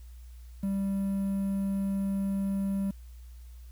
triangle tone with quantisation, 196 Hz, G3, in tune, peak -25 dBFS, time 0.63-2.91 s, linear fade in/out 5 ms, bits 9, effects added 60 Hz sine -44 dBFS peak until 3.71 s + white hiss -64 dBFS RMS until 3.71 s

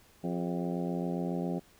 harmonic tone with a mistuned harmonic, 87.31 Hz, F2, in tune, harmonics 2 / 3 / 4 / 5 / 6 / 7 / 8 / 9, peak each -33 / -37 / -39 / -41 / -43 / -44 / -45 / -46 dBFS, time 0.23-1.6 s, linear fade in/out 20 ms, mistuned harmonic 5, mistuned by -68 cents, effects pink hiss -61 dBFS RMS until 1.79 s

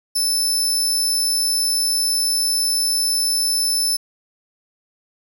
25% pulse tone, 5274 Hz, E8, in tune, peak -12 dBFS, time 0.15-3.97 s, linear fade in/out 10 ms, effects 8-bit

